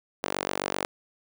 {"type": "tone with high-pass filter", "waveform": "sawtooth", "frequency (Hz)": 47.7, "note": "G1", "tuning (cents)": -47, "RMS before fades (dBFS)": -31, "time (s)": [0.23, 0.85], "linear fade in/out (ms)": 0, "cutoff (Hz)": 460, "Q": 0.96, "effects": []}